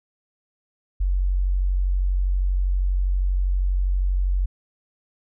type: tone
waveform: sine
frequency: 46.25 Hz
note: F#1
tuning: in tune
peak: -18 dBFS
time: 1-4.46 s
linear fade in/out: 10 ms
effects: none